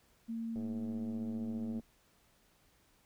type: tone with pitch glide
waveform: sine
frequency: 228 to 226.7 Hz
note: A#3 to A#3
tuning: -38 to -48 cents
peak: -36 dBFS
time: 0.28-1.81 s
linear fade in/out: 20 ms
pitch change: -10 cents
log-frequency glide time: 0.84-1.29 s
type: click train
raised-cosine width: 2 ms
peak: -35 dBFS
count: 132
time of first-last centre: 0.56-1.796 s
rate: 106 Hz
effects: pink hiss -69 dBFS RMS until 3.05 s